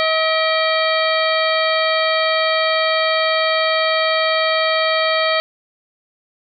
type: harmonic tone with a mistuned harmonic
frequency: 638 Hz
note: D#5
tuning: 43 cents sharp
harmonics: 1 / 2 / 3 / 4 / 5 / 6 / 7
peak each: -18 / -21 / -23 / -24 / -25 / -26 / -26 dBFS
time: 0-5.4 s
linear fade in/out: 0 ms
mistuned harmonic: 4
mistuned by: -140 cents
effects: none